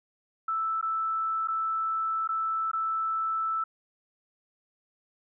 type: tone with dropouts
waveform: sine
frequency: 1318.5 Hz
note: E6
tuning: in tune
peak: -26 dBFS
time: 0.48-3.64 s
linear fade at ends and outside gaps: 5 ms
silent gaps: 0.813-0.826 / 1.475-1.483 / 2.276-2.289 / 2.715-2.732 s
effects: none